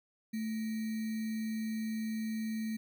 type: tone with sample-and-hold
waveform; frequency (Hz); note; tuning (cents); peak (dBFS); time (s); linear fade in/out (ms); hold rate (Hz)
sine; 220.2; A3; +2; -33; 0.33-2.77; 10; 2100
effects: none